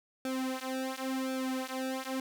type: tone with flanger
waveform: sawtooth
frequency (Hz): 261.6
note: C4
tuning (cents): 0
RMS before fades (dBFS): -35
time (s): 0.25-2.2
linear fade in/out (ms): 2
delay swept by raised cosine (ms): 1 to 4.8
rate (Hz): 0.93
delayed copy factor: -1
effects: none